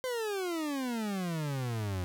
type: exponential sweep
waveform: 40% pulse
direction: down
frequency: 522 to 88 Hz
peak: -31 dBFS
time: 0.04-2.04 s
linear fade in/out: 0 ms
effects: none